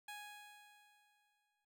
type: tone with exponential decay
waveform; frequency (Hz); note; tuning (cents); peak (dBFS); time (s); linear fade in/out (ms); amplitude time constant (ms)
15% pulse; 830.6; G#5; 0; -40; 0.08-1.65; 5; 340
effects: none